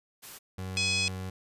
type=noise; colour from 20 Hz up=white; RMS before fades=-45 dBFS; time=0.22-0.39 s; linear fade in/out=20 ms
type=tone; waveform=30% pulse; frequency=93.6 Hz; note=F#2; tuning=20 cents sharp; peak=-32 dBFS; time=0.58-1.3 s; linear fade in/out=5 ms
type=harmonic tone; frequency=843 Hz; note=G#5; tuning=26 cents sharp; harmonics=3 / 4 / 5 / 6 / 7 / 8 / 9 / 10; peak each=-29 / -34 / -37 / -32 / -39 / -45 / -42 / -39 dBFS; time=0.77-1.08 s; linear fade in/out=0 ms
effects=resampled to 32000 Hz